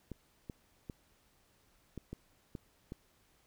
clicks, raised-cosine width 3 ms, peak -29 dBFS, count 7, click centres 0.117 / 0.498 / 0.898 / 1.977 / 2.13 / 2.552 / 2.921 s, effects pink hiss -70 dBFS RMS until 3.46 s

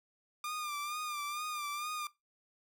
sawtooth tone with vibrato, 1200 Hz, D6, 37 cents sharp, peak -33 dBFS, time 0.44-2.07 s, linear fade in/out 2 ms, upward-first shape sine, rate 2.2 Hz, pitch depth 52 cents each way, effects noise-tail reverb RT60 0.2 s tail -20 dB re dry

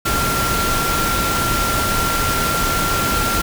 sine tone in noise, 1374 Hz, F6, 29 cents flat, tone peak -20 dBFS, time 0.05-3.42 s, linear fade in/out 10 ms, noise pink, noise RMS -20 dBFS, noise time 0.05-3.42 s, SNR -3 dB, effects none

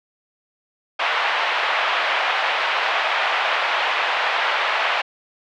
pink band-pass noise, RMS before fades -21 dBFS, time 0.99-5.02 s, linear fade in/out 10 ms, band 690 to 3200 Hz, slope 24 dB/octave, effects none

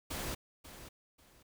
pink noise with echo, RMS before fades -39 dBFS, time 0.1-0.35 s, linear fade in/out 10 ms, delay 540 ms, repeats 2, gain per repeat -12 dB, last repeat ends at 1.43 s, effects none

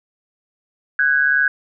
sine tone pair together, 1500 / 1642 Hz, F#6 / G#6, +23 / -20 cents, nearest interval major second, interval 157 cents, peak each -16 / -16 dBFS, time 0.99-1.48 s, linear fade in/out 2 ms, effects none

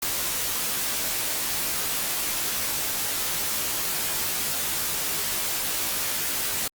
white noise with comb filter, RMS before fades -27 dBFS, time 0.02-6.68 s, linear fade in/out 5 ms, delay 16 ms, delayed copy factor -0.85, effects Opus 48 kbps

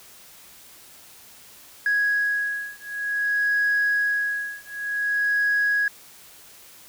sine beating tone pair, 1661.2 / 1661.74 Hz, G#6 / G#6, 0 / +1 cents, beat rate 0.54 Hz, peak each -23 dBFS, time 1.86-5.88 s, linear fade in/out 2 ms, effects tanh soft clip ceiling -15 dBFS + white hiss -48 dBFS RMS until 6.88 s

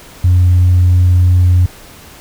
sine tone, 89.7 Hz, F2, 47 cents sharp, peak -4 dBFS, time 0.24-1.66 s, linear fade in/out 5 ms, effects tanh soft clip ceiling -3 dBFS + pink hiss -37 dBFS RMS until 2.2 s

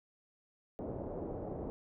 white low-pass noise, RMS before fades -41 dBFS, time 0.79-1.7 s, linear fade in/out 0 ms, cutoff 610 Hz, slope 24 dB/octave, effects none

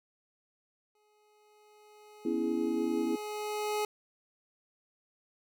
25% pulse tone with exponential growth, 421.2 Hz, G#4, 24 cents sharp, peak -25 dBFS, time 0.95-3.85 s, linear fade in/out 2 ms, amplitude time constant 630 ms
sine chord, C# minor seventh, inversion third, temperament equal, 246.9 / 277.2 / 329.6 / 415.3 Hz, B3 / C#4 / E4 / G#4, 0 / 0 / 0 / 0 cents, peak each -34 / -36 / -31 / -36 dBFS, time 2.25-3.16 s, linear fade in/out 5 ms
effects none

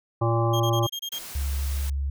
harmonic tone, 115.7 Hz, A#2, 13 cents flat, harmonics 1 / 3 / 5 / 7 / 9 / 10, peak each -22 / -27 / -29 / -30 / -32 / -32 dBFS, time 0.21-0.87 s, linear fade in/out 10 ms
35% pulse tone bursts, 3224 Hz, G7, 48 cents sharp, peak -28 dBFS, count 7, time 0.53-1.19 s, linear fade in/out 10 ms, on 72 ms, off 26 ms
white noise, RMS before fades -39 dBFS, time 1.12-1.9 s, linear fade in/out 5 ms
sine tone, 69.3 Hz, C#2, in tune, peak -24 dBFS, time 1.35-2.1 s, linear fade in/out 5 ms
effects none

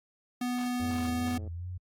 square tone, 246.9 Hz, B3, in tune, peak -30 dBFS, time 0.41-1.38 s, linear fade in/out 5 ms
click train, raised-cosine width 2 ms, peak -34 dBFS, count 74, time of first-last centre 0.8-1.476 s, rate 108 Hz
sine tone with vibrato, 87.31 Hz, F2, in tune, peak -35 dBFS, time 0.8-1.78 s, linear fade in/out 10 ms, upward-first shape sine, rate 2.5 Hz, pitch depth 68 cents each way
effects AAC 48 kbps

